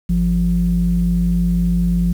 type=tone pair together; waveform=sine; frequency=51.18 / 174.61 Hz; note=G#1 / F3; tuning=-25 / 0 cents; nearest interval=octave + major sixth; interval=2125 cents; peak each=-17 / -14 dBFS; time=0.09-2.13 s; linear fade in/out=10 ms; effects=tanh soft clip ceiling -7 dBFS + 7-bit